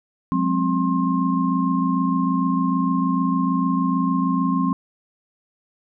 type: tone cluster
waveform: sine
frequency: 181.1 / 207.7 / 263.6 / 1064 Hz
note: F#3 / G#3 / C4 / C6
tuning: -37 / 0 / +13 / +29 cents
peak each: -22 / -27 / -21 / -25 dBFS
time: 0.32-4.73 s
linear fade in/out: 0 ms
effects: none